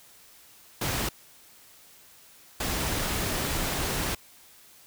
pink noise bursts at uneven times, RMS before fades -29 dBFS, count 2, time 0.81-1.09 / 2.6-4.15 s, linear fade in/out 5 ms, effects white hiss -54 dBFS RMS until 4.86 s

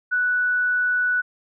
sine tone, 1480 Hz, F#6, in tune, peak -18 dBFS, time 0.11-1.22 s, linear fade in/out 20 ms, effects none

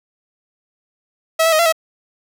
sawtooth tone with pitch steps, 647 / 656 / 625 / 679 / 645 Hz, E5 / E5 / D#5 / F5 / E5, -32 / -9 / +8 / -49 / -38 cents, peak -8 dBFS, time 1.39-1.725 s, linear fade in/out 10 ms, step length 67 ms, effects none

